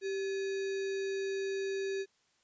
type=tone with sample-and-hold; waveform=sine; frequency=389.5 Hz; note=G4; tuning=11 cents flat; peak=-32 dBFS; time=0.01-2.06 s; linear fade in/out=50 ms; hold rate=2100 Hz; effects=white hiss -72 dBFS RMS until 2.43 s + resampled to 16000 Hz